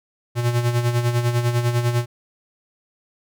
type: tone with tremolo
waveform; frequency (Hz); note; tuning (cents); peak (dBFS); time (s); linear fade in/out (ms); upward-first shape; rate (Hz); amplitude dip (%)
square; 120; B2; -49; -16; 0.35-2.06; 50; sine; 10; 60
effects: none